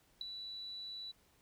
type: tone with ADSR envelope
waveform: sine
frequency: 3951 Hz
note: B7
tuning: in tune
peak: -32 dBFS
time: 0.21-1.12 s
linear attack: 3 ms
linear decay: 5 ms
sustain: -11 dB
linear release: 14 ms
effects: tanh soft clip ceiling -29 dBFS + pink hiss -70 dBFS RMS until 1.41 s